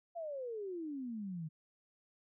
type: exponential sweep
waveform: sine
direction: down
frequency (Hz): 698.5 to 151.8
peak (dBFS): -39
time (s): 0.15-1.49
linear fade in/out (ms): 20
effects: none